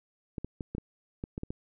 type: clicks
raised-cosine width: 3 ms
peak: -22 dBFS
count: 9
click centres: 0.382 / 0.446 / 0.608 / 0.75 / 0.782 / 1.239 / 1.379 / 1.434 / 1.505 s
effects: none